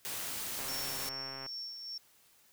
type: noise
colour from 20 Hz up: white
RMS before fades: -39 dBFS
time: 0.05-1.09 s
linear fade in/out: 0 ms
type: click train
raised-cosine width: 0.5 ms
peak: -31 dBFS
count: 118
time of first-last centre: 0.59-1.463 s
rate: 134 Hz
type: tone with tremolo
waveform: sine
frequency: 5460 Hz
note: F8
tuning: 40 cents flat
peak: -38 dBFS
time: 0.68-1.98 s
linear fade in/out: 5 ms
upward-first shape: sine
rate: 2.5 Hz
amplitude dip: 45%
effects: white hiss -65 dBFS RMS until 2.52 s